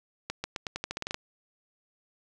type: accelerating click train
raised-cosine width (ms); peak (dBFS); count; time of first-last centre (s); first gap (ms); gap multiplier
0.2; -15; 12; 0.3-1.144; 140; 0.87
effects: none